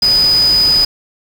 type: tone in noise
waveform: sine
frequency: 4978 Hz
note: D#8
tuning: in tune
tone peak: -8 dBFS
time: 0.02-0.85 s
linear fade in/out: 5 ms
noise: pink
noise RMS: -24 dBFS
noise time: 0.02-0.85 s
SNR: +13 dB
effects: none